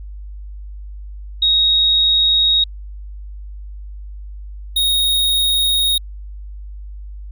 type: tone pair in turn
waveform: sine / square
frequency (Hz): 3768 / 3746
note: A#7 / A#7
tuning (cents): +18 / +8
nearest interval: unison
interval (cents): 10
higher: first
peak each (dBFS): -11 / -14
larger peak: first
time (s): 1.42-2.64 / 4.76-5.98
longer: neither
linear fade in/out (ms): 5
effects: added 50 Hz sine -29 dBFS peak until 7.31 s